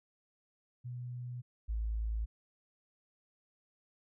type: tone pair in turn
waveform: sine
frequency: 123.1 / 54.83 Hz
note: B2 / A1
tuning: -5 / -5 cents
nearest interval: octave + major second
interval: 1400 cents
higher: first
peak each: -39 / -32 dBFS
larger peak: second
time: 0.84-1.42 / 1.68-2.26 s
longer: neither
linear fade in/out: 20 ms
effects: none